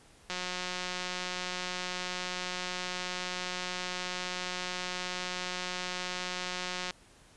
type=click train; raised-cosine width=0.2 ms; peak=-18 dBFS; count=1197; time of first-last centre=0.3-6.908 s; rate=181 Hz; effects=pink hiss -59 dBFS RMS until 7.36 s + resampled to 24000 Hz